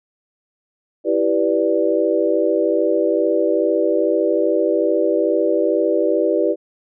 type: chord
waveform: sine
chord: E minor seventh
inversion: none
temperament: equal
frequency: 329.6 / 392 / 493.9 / 587.3 Hz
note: E4 / G4 / B4 / D5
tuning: 0 / 0 / 0 / 0 cents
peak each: -20 dBFS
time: 1.04-6.56 s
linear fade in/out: 50 ms
effects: none